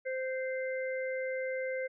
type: harmonic tone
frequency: 520 Hz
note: C5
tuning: 11 cents flat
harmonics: 1 / 3 / 4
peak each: -33 / -43 / -41 dBFS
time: 0.05-1.88 s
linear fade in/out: 20 ms
effects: none